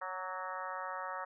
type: harmonic tone with a mistuned harmonic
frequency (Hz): 185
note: F#3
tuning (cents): 0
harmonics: 3 / 4 / 5 / 6 / 7 / 8 / 9 / 10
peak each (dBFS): -46 / -47 / -44 / -44 / -44 / -50 / -50 / -49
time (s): 0.01-1.25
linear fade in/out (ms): 10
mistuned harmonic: 6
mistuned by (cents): +29
effects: none